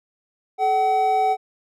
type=tone pair together; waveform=triangle; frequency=430.4 / 757.3 Hz; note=A4 / F#5; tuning=-38 / +40 cents; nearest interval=minor seventh; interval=978 cents; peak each=-23 / -15 dBFS; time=0.58-1.37 s; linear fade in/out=50 ms; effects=none